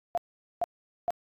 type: tone bursts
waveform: sine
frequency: 694 Hz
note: F5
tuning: 11 cents flat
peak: -24 dBFS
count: 3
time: 0.15-1.105 s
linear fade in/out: 0 ms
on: 25 ms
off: 440 ms
effects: AAC 64 kbps